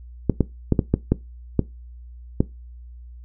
clicks, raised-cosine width 3 ms, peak -3 dBFS, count 8, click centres 0.297 / 0.407 / 0.723 / 0.792 / 0.94 / 1.12 / 1.593 / 2.405 s, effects noise-tail reverb RT60 0.2 s tail -19 dB re dry + added 60 Hz sine -38 dBFS peak until 3.24 s

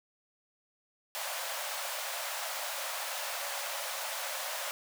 pink high-pass noise, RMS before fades -37 dBFS, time 1.15-4.71 s, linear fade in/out 0 ms, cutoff 530 Hz, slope 96 dB/octave, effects none

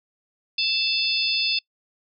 harmonic tone with a mistuned harmonic, 883 Hz, A5, 6 cents sharp, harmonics 3 / 4 / 5 / 6, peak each -26 / -26 / -26 / -26 dBFS, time 0.58-1.59 s, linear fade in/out 5 ms, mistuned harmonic 6, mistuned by -98 cents, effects noise-tail reverb RT60 0.1 s tail -24 dB re dry

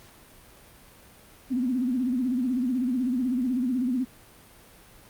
sine tone with vibrato, 251.4 Hz, B3, 31 cents sharp, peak -23 dBFS, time 1.5-4.05 s, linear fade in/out 20 ms, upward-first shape sine, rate 16 Hz, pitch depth 110 cents each way, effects pink hiss -52 dBFS RMS until 5.09 s + Opus 48 kbps

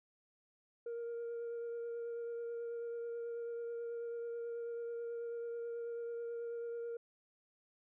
sine tone with vibrato, 468.2 Hz, A#4, 8 cents sharp, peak -37 dBFS, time 0.86-6.97 s, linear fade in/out 5 ms, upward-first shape triangle, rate 9.2 Hz, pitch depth 15 cents each way, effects tanh soft clip ceiling -38 dBFS

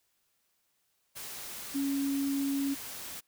sine tone in noise, 277.2 Hz, C#4, in tune, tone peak -28 dBFS, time 1.74-2.75 s, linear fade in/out 20 ms, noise white, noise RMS -42 dBFS, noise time 1.15-3.21 s, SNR +11 dB, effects white hiss -75 dBFS RMS until 3.27 s

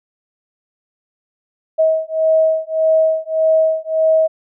sine beating tone pair, 637 / 638.7 Hz, D#5 / D#5, +41 / +45 cents, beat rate 1.7 Hz, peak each -15 dBFS, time 1.78-4.28 s, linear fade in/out 20 ms, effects none

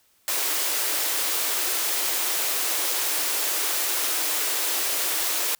white high-pass noise, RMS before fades -25 dBFS, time 0.28-5.55 s, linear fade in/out 0 ms, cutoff 290 Hz, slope 96 dB/octave, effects white hiss -63 dBFS RMS until 5.59 s

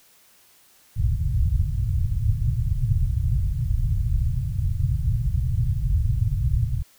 white low-pass noise, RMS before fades -22 dBFS, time 0.96-6.83 s, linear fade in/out 20 ms, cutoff 130 Hz, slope 48 dB/octave, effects white hiss -56 dBFS RMS until 6.98 s

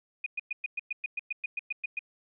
sine tone bursts, 2465 Hz, D#7, 17 cents flat, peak -29 dBFS, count 14, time 0.24-1.992 s, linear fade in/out 5 ms, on 23 ms, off 110 ms, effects none

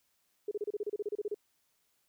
sine tone bursts, 415.3 Hz, G#4, in tune, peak -31 dBFS, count 14, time 0.48-1.345 s, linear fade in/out 5 ms, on 33 ms, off 31 ms, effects white hiss -75 dBFS RMS until 2.08 s

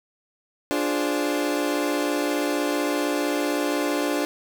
30% pulse chord, D half-diminished seventh, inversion none, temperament equal, 293.7 / 349.2 / 415.3 / 523.3 Hz, D4 / F4 / Ab4 / C5, 0 / 0 / 0 / 0 cents, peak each -22 / -27 / -28 / -28 dBFS, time 0.71-4.25 s, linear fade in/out 0 ms, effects none

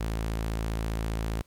sawtooth tone, 55 Hz, A1, in tune, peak -24 dBFS, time 0-1.42 s, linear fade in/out 10 ms, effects pink hiss -64 dBFS RMS until 1.46 s + MP3 96 kbps

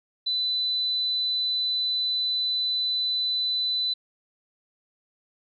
sine tone, 4000 Hz, B7, 21 cents sharp, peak -23 dBFS, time 0.26-3.94 s, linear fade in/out 10 ms, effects none

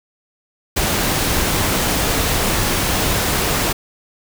pink noise, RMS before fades -18 dBFS, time 0.76-3.73 s, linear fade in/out 10 ms, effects none

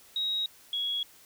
sine tone pair in turn, 3801 / 3335 Hz, A#7 / G#7, +33 / +7 cents, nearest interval major second, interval 226 cents, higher first, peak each -27 / -28 dBFS, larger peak first, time 0.16-0.46 / 0.73-1.03 s, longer neither, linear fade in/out 2 ms, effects white hiss -56 dBFS RMS until 1.25 s

